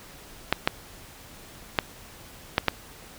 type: clicks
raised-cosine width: 0.3 ms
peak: -3 dBFS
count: 5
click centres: 0.526 / 0.675 / 1.788 / 2.581 / 2.683 s
effects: pink hiss -47 dBFS RMS until 3.18 s